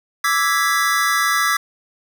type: chord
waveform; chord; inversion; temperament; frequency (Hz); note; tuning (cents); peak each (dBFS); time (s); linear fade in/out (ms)
square; E dominant seventh; third; equal with one note detuned; 1165.9 / 1318.5 / 1661.2 / 1975.5; D6 / E6 / G#6 / B6; -13 / 0 / 0 / 0; -22; 0.24-1.57; 5
effects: none